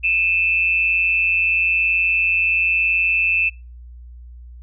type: tone pair together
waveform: sine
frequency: 2462 / 2641 Hz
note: D#7 / E7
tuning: -19 / +3 cents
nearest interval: minor second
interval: 122 cents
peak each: -21 / -16 dBFS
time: 0.03-3.5 s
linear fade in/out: 20 ms
effects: noise-tail reverb RT60 0.3 s tail -25 dB re dry + added 60 Hz sine -36 dBFS peak until 4.62 s